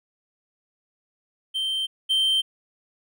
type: tone pair in turn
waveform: triangle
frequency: 3127 / 3127 Hz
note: G7 / G7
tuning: -5 / -5 cents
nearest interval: unison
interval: 0 cents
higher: neither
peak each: -22 / -17 dBFS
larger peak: second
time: 1.54-1.87 / 2.09-2.42 s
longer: neither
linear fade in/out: 20 ms
effects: none